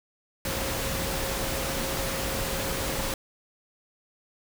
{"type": "tone in noise", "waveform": "sine", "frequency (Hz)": 539, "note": "C#5", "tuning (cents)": -49, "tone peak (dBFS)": -36, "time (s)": [0.45, 3.14], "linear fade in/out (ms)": 2, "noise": "pink", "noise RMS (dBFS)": -30, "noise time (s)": [0.45, 3.14], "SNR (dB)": -9, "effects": []}